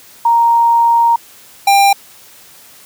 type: tone pair in turn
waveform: sine / square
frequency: 932.3 / 795.6 Hz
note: A#5 / G5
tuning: 0 / +25 cents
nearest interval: minor third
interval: 275 cents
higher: first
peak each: -7 dBFS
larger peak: neither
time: 0.25-1.16 / 1.67-1.93 s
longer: first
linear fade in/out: 5 ms
effects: white hiss -41 dBFS RMS until 2.85 s + high-pass 60 Hz 12 dB/octave